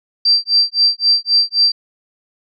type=tone with tremolo; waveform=sine; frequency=4699 Hz; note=D8; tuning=in tune; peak=-7 dBFS; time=0.25-1.72 s; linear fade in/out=5 ms; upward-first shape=sine; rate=3.8 Hz; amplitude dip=100%; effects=MP3 96 kbps